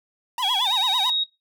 45% pulse tone with vibrato, 880 Hz, A5, in tune, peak -25 dBFS, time 0.38-1.1 s, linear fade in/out 2 ms, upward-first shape sine, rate 9 Hz, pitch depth 260 cents each way
sine tone with pitch glide, 3322 to 3772 Hz, G#7 to A#7, 0 to +20 cents, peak -20 dBFS, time 0.42-1.24 s, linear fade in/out 10 ms, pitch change +220 cents, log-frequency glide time 0.6-0.7 s
effects noise-tail reverb RT60 0.2 s tail -17 dB re dry

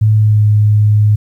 sine tone with pitch glide, 107.8 to 105.46 Hz, A2 to G#2, -35 to +27 cents, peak -6 dBFS, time 0.01-1.16 s, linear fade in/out 10 ms, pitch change -38 cents, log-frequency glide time 0.13-0.45 s, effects 8-bit

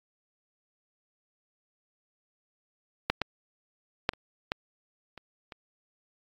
clicks, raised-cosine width 0.3 ms, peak -7 / -11 / -7 / -29 / -12 / -28 / -26 dBFS, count 7, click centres 3.1 / 3.217 / 4.091 / 4.135 / 4.519 / 5.177 / 5.522 s, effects AAC 48 kbps

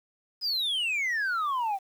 sine exponential sweep, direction down, 5090 to 753 Hz, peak -23 dBFS, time 0.41-1.79 s, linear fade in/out 50 ms, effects tanh soft clip ceiling -25 dBFS + 9-bit

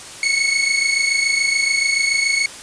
sawtooth tone pair together, 2190 / 2217 Hz, C#7 / C#7, -22 / 0 cents, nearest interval unison, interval 22 cents, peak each -15 dBFS, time 0.23-2.46 s, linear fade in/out 2 ms, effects white hiss -35 dBFS RMS until 2.62 s + resampled to 22050 Hz

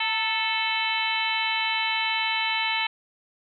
harmonic tone with a mistuned harmonic, 438.8 Hz, A4, 5 cents flat, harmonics 2 / 3 / 4 / 5 / 6 / 7 / 8 / 9, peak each -29 / -37 / -34 / -29 / -30 / -30 / -41 / -33 dBFS, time 0-2.87 s, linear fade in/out 5 ms, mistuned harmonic 2, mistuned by +50 cents, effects none

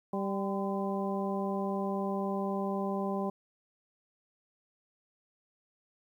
harmonic tone with a mistuned harmonic, 196 Hz, G3, in tune, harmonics 1 / 2 / 3 / 4 / 5, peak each -33 / -36 / -38 / -39 / -40 dBFS, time 0.13-3.3 s, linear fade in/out 5 ms, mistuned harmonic 5, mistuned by +63 cents, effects 11-bit

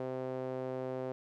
sawtooth tone with band-pass filter, 129.5 Hz, C3, 17 cents flat, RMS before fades -38 dBFS, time 0-1.12 s, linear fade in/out 0 ms, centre 500 Hz, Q 2.1, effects none

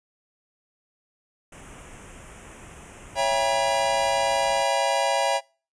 pink band-stop noise, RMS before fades -44 dBFS, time 1.52-4.63 s, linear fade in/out 5 ms, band 3100 to 6200 Hz, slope 48 dB/octave
square chord, C# diminished seventh, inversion none, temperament just, 554.4 / 665.2 / 798.3 / 957.9 Hz, C#5 / E5 / G5 / Bb5, 0 / +16 / +31 / +47 cents, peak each -27 dBFS, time 3.15-5.41 s, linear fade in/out 50 ms
effects noise-tail reverb RT60 0.4 s tail -26 dB re dry + resampled to 22050 Hz

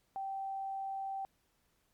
sine tone, 778 Hz, G5, 13 cents flat, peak -36 dBFS, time 0.16-1.25 s, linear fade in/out 0 ms, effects pink hiss -75 dBFS RMS until 1.93 s + MP3 96 kbps

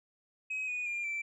sine tone with pitch steps, 2539 / 2470 / 2402 / 2336 Hz, D#7 / D#7 / D7 / D7, +34 / -13 / +38 / -10 cents, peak -31 dBFS, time 0.5-1.22 s, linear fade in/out 10 ms, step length 180 ms, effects tanh soft clip ceiling -31 dBFS

